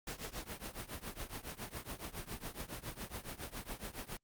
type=noise with tremolo; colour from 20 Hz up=pink; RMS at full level=-41 dBFS; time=0.07-4.17 s; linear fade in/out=2 ms; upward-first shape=triangle; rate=7.2 Hz; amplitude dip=95%; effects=Opus 48 kbps